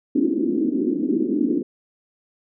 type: band-pass noise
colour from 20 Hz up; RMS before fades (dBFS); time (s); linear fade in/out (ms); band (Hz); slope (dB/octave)
pink; -21; 0.15-1.63; 10; 240 to 350; 48
effects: none